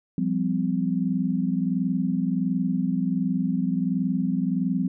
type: chord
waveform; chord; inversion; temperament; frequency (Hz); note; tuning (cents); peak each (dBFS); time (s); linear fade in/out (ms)
sine; F suspended second; none; equal with one note detuned; 174.61 / 196 / 256.4; F3 / G3 / C4; 0 / 0 / -35; -26; 0.18-4.88; 2
effects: none